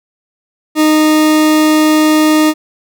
40% pulse tone, 308.6 Hz, D#4, 14 cents flat, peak -6 dBFS, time 0.75-2.54 s, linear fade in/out 50 ms, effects none

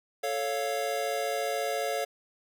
square chord, A augmented, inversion none, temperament equal, 440 / 554.4 / 698.5 Hz, A4 / C#5 / E#5, 0 / 0 / 0 cents, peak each -35 / -33 / -33 dBFS, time 0.23-2.05 s, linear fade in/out 10 ms, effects none

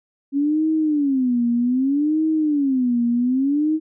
sine tone with vibrato, 273.7 Hz, C#4, 22 cents flat, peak -16 dBFS, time 0.32-3.8 s, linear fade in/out 50 ms, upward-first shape sine, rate 0.64 Hz, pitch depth 250 cents each way, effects none

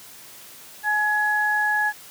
sine tone pair together, 845 / 1682.7 Hz, G#5 / G#6, +30 / +22 cents, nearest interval octave, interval 1192 cents, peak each -24 / -20 dBFS, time 0.83-1.93 s, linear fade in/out 50 ms, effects white hiss -44 dBFS RMS until 2.1 s + high-pass 80 Hz 12 dB/octave

